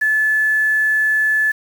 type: tone with quantisation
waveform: sine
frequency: 1730 Hz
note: A6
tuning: 30 cents flat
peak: -13 dBFS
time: 0.01-1.52 s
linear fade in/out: 10 ms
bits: 6
effects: none